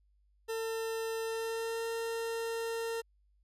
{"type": "tone with pitch glide", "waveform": "40% pulse", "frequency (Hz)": [450, 457.3], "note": ["A4", "A#4"], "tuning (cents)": [39, -33], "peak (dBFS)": -33, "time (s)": [0.48, 3.02], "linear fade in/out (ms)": 20, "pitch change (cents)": 28, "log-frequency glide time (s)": [1.25, 1.87], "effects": ["added 50 Hz sine -66 dBFS peak until 3.43 s", "resampled to 32000 Hz"]}